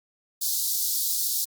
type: high-pass noise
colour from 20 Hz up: white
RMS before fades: -26 dBFS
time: 0.41-1.45 s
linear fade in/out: 10 ms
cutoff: 3900 Hz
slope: 48 dB/octave
effects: Opus 48 kbps